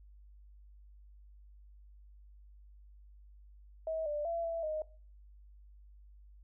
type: tone with pitch steps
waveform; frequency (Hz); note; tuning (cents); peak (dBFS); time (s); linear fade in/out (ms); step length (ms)
sine; 641 / 592 / 674 / 665 / 620; E5 / D5 / E5 / E5 / D#5; -49 / +14 / +38 / +15 / -6; -33; 3.87-4.82; 2; 190
effects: noise-tail reverb RT60 0.4 s tail -20 dB re dry + added 50 Hz sine -54 dBFS peak until 6.43 s